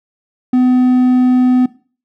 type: tone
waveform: triangle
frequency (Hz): 252.1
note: B3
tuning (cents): +36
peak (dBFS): -6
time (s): 0.53-1.66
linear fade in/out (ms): 5
effects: noise-tail reverb RT60 0.4 s tail -19 dB re dry